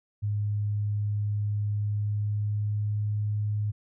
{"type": "tone with pitch glide", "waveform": "sine", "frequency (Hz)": [103.83, 104.85], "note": ["G#2", "G#2"], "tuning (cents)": [0, 17], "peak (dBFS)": -25, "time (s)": [0.22, 3.72], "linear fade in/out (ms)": 20, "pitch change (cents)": 17, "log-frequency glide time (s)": [1.71, 3.06], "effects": []}